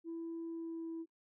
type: tone with pitch glide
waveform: sine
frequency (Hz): 331.6 to 328.5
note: E4 to E4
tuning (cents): +10 to -6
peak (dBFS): -38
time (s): 0.04-1.06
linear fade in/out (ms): 50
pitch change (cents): -16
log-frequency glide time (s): 0.46-0.9
effects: noise-tail reverb RT60 0.1 s tail -20 dB re dry + tanh soft clip ceiling -37 dBFS